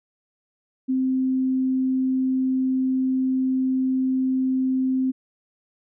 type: tone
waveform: sine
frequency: 260.5 Hz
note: C4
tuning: 7 cents flat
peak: -19 dBFS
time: 0.88-5.12 s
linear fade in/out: 20 ms
effects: none